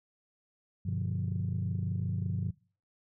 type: chord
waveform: sine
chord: G dominant seventh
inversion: none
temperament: equal with one note detuned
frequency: 98 / 123.47 / 146.83 / 176.64 Hz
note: G2 / B2 / D3 / F3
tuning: 0 / 0 / 0 / +20 cents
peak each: -32 / -36 / -37 / -35 dBFS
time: 0.85-2.51 s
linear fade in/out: 10 ms
effects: noise-tail reverb RT60 0.4 s tail -23 dB re dry + tanh soft clip ceiling -23 dBFS